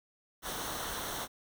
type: noise with comb filter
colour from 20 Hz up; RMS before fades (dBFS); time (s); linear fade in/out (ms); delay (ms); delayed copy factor
pink; -38; 0.42-1.28; 50; 0.41; -0.6
effects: none